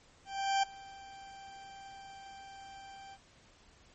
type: tone with ADSR envelope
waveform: 40% pulse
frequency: 784 Hz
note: G5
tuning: in tune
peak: -25 dBFS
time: 0.25-3.18 s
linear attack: 380 ms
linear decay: 8 ms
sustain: -22 dB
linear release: 49 ms
effects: pink hiss -62 dBFS RMS until 3.94 s + MP3 32 kbps